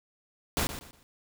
pink noise with echo, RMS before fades -28 dBFS, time 0.57-0.67 s, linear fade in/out 0 ms, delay 120 ms, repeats 3, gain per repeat -11 dB, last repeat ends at 1.03 s, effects none

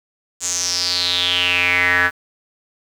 square tone with band-pass filter sweep, 89 Hz, F2, 33 cents sharp, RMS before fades -18 dBFS, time 0.4-2.11 s, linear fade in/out 50 ms, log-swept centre 7200 to 1600 Hz, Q 6.7, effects 7-bit

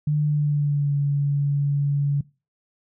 sine tone with pitch glide, 149.4 to 142.49 Hz, D3 to C#3, +30 to +48 cents, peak -18 dBFS, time 0.07-2.21 s, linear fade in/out 5 ms, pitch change -82 cents, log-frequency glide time 0.24-0.95 s, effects noise-tail reverb RT60 0.3 s tail -22 dB re dry

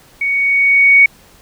sine tone with level ramp, 2234 Hz, C#7, 13 cents sharp, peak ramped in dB -14 to -3 dBFS, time 0.21-1.06 s, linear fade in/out 5 ms, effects pink hiss -46 dBFS RMS until 1.41 s

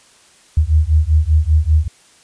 sine beating tone pair, 75.2 / 80.3 Hz, D2 / E2, +42 / -45 cents, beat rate 5.1 Hz, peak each -13 dBFS, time 0.57-1.88 s, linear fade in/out 5 ms, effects white hiss -49 dBFS RMS until 2.23 s + resampled to 22050 Hz

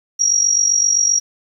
sine tone with amplitude modulation, 5680 Hz, F8, 28 cents sharp, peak -9 dBFS, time 0.19-1.2 s, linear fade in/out 20 ms, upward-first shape sine, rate 47.7 Hz, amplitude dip 70%, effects 8-bit

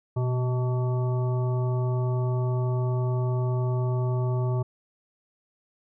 harmonic tone with a mistuned harmonic, 126.3 Hz, B2, 39 cents sharp, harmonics 1 / 3 / 5 / 7 / 9, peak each -23 / -33 / -37 / -40 / -42 dBFS, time 0.16-4.63 s, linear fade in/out 10 ms, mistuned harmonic 1, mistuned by -45 cents, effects none

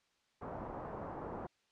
white low-pass noise, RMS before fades -44 dBFS, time 0.41-1.47 s, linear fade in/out 10 ms, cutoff 1000 Hz, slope 24 dB/octave, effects white hiss -75 dBFS RMS until 1.71 s + low-pass 5000 Hz 12 dB/octave

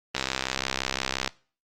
click train, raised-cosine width 0.2 ms, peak -8 dBFS, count 75, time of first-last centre 0.15-1.276 s, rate 65.7 Hz, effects noise-tail reverb RT60 0.4 s tail -22 dB re dry + Opus 24 kbps

